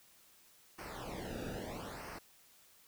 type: noise with flanger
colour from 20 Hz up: brown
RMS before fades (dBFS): -44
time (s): 0.78-2.19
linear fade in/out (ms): 10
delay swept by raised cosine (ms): 0.27 to 0.96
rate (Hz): 0.77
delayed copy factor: -0.9
effects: white hiss -64 dBFS RMS until 2.87 s